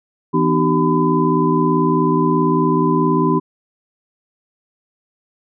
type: tone cluster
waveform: sine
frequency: 163.8 / 248.6 / 307.1 / 384.2 / 1008 Hz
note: E3 / B3 / D#4 / G4 / B5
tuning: -11 / +12 / -23 / -35 / +35 cents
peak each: -19 dBFS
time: 0.33-3.4 s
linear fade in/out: 20 ms
effects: none